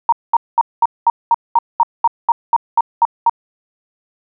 sine tone bursts, 932.3 Hz, A#5, in tune, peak -7 dBFS, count 14, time 0.09-3.296 s, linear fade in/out 2 ms, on 34 ms, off 210 ms, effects none

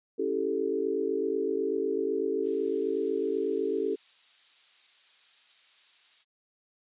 sine chord, A dominant seventh, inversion first, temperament equal, 277.2 / 329.6 / 392 / 440 Hz, C#4 / E4 / G4 / A4, 0 / 0 / 0 / 0 cents, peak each -35 / -35 / -30 / -30 dBFS, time 0.18-3.96 s, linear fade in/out 20 ms
violet noise, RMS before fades -44 dBFS, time 2.42-6.25 s, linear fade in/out 50 ms
effects resampled to 8000 Hz

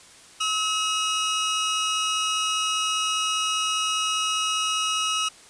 sawtooth tone pair together, 1285 / 2885 Hz, E6 / F#7, -45 / -44 cents, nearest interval octave + major second, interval 1401 cents, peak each -22 dBFS, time 0.4-5.29 s, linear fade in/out 10 ms, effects white hiss -49 dBFS RMS until 5.49 s + resampled to 22050 Hz

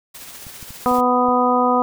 white noise with tremolo, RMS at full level -36 dBFS, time 0.14-1.01 s, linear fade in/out 10 ms, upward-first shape sine, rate 15 Hz, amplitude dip 35%
clicks, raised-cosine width 5 ms, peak -27 dBFS, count 6, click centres 0.468 / 0.628 / 0.706 / 0.914 / 0.986 / 1.286 s
harmonic tone, 248.4 Hz, B3, 10 cents sharp, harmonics 1 / 2 / 3 / 4 / 5, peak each -20 / -20 / -20 / -20 / -20 dBFS, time 0.86-1.82 s, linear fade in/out 0 ms
effects none

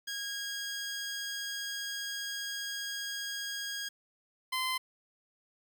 15% pulse tone pair in turn, 1635 / 1032.2 Hz, G#6 / C6, -28 / -24 cents, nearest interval minor sixth, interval 796 cents, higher first, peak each -29 / -24 dBFS, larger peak second, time 0.07-3.89 / 4.52-4.78 s, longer first, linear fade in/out 10 ms, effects 10-bit

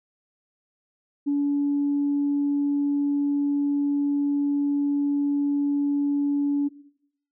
sine tone, 285.7 Hz, D4, 48 cents flat, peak -19 dBFS, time 1.26-6.69 s, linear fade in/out 20 ms, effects noise-tail reverb RT60 0.7 s tail -18 dB re dry + tanh soft clip ceiling -16 dBFS

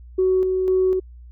sine tone with tremolo, 373.5 Hz, F#4, 16 cents sharp, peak -14 dBFS, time 0.18-1 s, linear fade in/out 10 ms, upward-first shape square, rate 2 Hz, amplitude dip 35%, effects tanh soft clip ceiling -10 dBFS + added 60 Hz sine -39 dBFS peak until 1.31 s

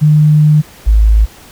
sine tone pair in turn, 151.6 / 53.66 Hz, D#3 / A1, -45 / -43 cents, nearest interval octave + tritone, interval 1798 cents, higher first, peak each -4 dBFS, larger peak neither, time 0.01-0.62 / 0.86-1.26 s, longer first, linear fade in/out 20 ms, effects pink hiss -38 dBFS RMS until 1.51 s

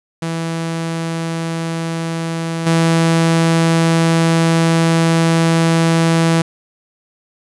sawtooth tone with level steps, 164.81 Hz, E3, in tune, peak -15 / -7 dBFS, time 0.22-6.42 s, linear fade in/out 5 ms, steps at 2.66 s, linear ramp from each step 10 ms, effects resampled to 24000 Hz + 8-bit

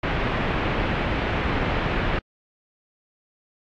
pink low-pass noise, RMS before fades -24 dBFS, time 0.03-2.19 s, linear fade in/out 5 ms, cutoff 2800 Hz, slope 24 dB/octave, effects AAC 64 kbps

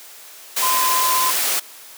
sine tone in noise, 1026 Hz, C6, 34 cents flat, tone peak -18 dBFS, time 0.62-1.31 s, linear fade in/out 10 ms, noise white, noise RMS -20 dBFS, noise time 0.56-1.6 s, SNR -1 dB, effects white hiss -41 dBFS RMS until 1.97 s + high-pass 400 Hz 12 dB/octave

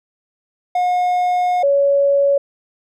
triangle / sine tone pair in turn, 720 / 561.1 Hz, F#5 / C#5, -47 / +21 cents, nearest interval major third, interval 432 cents, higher first, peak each -12 / -11 dBFS, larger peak second, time 0.75-1.63 / 1.63-2.38 s, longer first, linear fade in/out 5 ms, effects none

